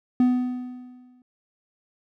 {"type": "tone with exponential decay", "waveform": "triangle", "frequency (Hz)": 249.8, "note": "B3", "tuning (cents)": 20, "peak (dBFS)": -12, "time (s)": [0.2, 1.22], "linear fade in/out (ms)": 2, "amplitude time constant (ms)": 220, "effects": []}